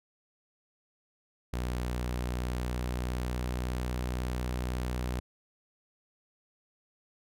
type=tone with pitch glide; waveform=sawtooth; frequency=61.2 to 61.91 Hz; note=B1 to B1; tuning=-15 to +5 cents; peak=-27 dBFS; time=1.53-5.2 s; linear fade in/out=5 ms; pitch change=+20 cents; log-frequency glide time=1.94-3.86 s; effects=none